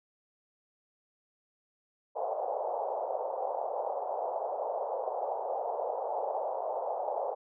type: band-pass noise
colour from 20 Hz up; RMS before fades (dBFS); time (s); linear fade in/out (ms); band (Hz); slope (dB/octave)
white; -34; 2.15-7.35; 20; 480 to 850; 48
effects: none